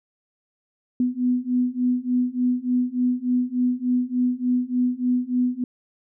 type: beating tone pair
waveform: sine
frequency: 247 / 250.4 Hz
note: B3 / B3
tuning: 0 / +24 cents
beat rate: 3.4 Hz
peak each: -23 / -22 dBFS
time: 1-5.64 s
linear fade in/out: 2 ms
effects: none